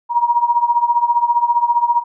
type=tone with tremolo; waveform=sine; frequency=951 Hz; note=A#5; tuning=34 cents sharp; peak=-8 dBFS; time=0.09-2.04 s; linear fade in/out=50 ms; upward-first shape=triangle; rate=15 Hz; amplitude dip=90%; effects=none